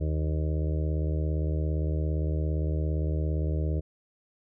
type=harmonic tone; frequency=77.5 Hz; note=D#2; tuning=6 cents flat; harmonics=1 / 2 / 4 / 5 / 6 / 7 / 8; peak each=-26 / -32 / -38 / -40 / -42 / -43 / -44 dBFS; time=0-3.81 s; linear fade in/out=20 ms; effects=none